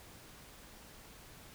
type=silence; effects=pink hiss -55 dBFS RMS until 1.54 s